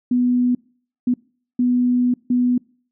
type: tone bursts at uneven times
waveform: sine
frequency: 246.9 Hz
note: B3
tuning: in tune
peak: -14 dBFS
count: 4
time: 0.11-0.55 / 1.07-1.14 / 1.59-2.14 / 2.3-2.58 s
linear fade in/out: 5 ms
effects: noise-tail reverb RT60 0.5 s tail -26 dB re dry